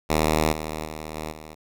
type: tone with level steps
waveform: 5% pulse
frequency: 77.78 Hz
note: D#2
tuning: in tune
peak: -8 / -18 / -22 / -19 / -28 dBFS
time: 0.09-1.55 s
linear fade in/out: 20 ms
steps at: 0.52 / 0.85 / 1.15 / 1.31 s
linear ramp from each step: 10 ms
effects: none